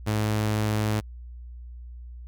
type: tone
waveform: sawtooth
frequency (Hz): 107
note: A2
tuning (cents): -48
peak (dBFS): -19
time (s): 0.06-1.01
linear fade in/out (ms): 20
effects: added 60 Hz sine -38 dBFS peak until 2.27 s